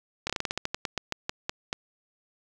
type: slowing click train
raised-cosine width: 0.2 ms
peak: -11 dBFS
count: 16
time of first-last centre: 0.27-1.729 s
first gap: 26 ms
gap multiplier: 1.17
effects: none